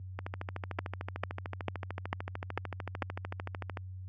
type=two click trains; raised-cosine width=0.5 ms; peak=-22 / -16 dBFS; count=49 / 6; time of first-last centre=0.19-3.772 / 0.79-3.022 s; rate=13.4 / 2.24 Hz; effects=added 93 Hz sine -37 dBFS peak until 4.08 s + high-pass 100 Hz 12 dB/octave